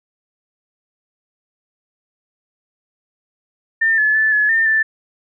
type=tone with pitch steps; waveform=sine; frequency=1802 / 1721 / 1749 / 1705 / 1806 / 1765 Hz; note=A6 / A6 / A6 / G#6 / A6 / A6; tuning=+41 / -39 / -11 / +45 / +45 / +5 cents; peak=-12 dBFS; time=3.81-4.83 s; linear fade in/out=10 ms; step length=170 ms; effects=none